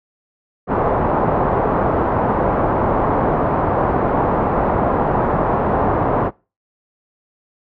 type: low-pass noise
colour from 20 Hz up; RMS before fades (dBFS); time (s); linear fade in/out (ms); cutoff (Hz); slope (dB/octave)
white; -17; 0.67-6.31; 50; 1000; 24
effects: noise-tail reverb RT60 0.3 s tail -23 dB re dry